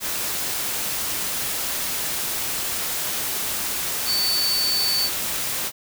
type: tone in noise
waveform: sine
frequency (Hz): 4510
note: C#8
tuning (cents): +29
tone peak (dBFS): -20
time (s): 4.05-5.1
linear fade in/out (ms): 50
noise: white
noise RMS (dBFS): -26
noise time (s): 0-5.72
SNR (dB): +3
effects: none